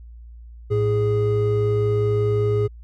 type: tone pair together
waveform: triangle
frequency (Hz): 110 / 415.3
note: A2 / G#4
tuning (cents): 0 / 0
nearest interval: octave + major seventh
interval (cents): 2300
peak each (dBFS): -18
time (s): 0.7-2.68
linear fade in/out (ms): 20
effects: added 58 Hz sine -38 dBFS peak until 2.83 s